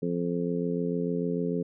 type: harmonic tone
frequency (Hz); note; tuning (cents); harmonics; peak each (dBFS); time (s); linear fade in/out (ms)
86.7; F2; -12; 2 / 3 / 4 / 5 / 6; -30 / -32 / -38 / -31 / -39; 0.02-1.63; 10
effects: none